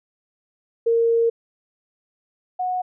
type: tone pair in turn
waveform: sine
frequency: 461.8 / 733.1 Hz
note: A#4 / F#5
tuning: -16 / -16 cents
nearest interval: minor sixth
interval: 800 cents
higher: second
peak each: -15 / -21 dBFS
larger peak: first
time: 0.86-1.3 / 2.59-2.82 s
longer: first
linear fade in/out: 10 ms
effects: none